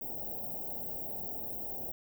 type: band-stop noise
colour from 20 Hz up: white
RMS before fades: -39 dBFS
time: 0.01-1.92 s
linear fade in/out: 5 ms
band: 850 to 15000 Hz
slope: 96 dB/octave
effects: none